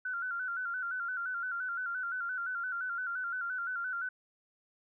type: tone with vibrato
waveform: sine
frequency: 1445 Hz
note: F#6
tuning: 41 cents flat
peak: -33 dBFS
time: 0.05-4.09 s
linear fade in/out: 5 ms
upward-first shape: square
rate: 5.8 Hz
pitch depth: 69 cents each way
effects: none